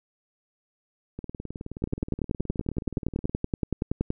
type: two click trains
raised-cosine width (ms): 3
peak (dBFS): -12 / -22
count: 25 / 41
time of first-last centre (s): 1.84-4.104 / 1.19-3.295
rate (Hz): 10.6 / 19
effects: none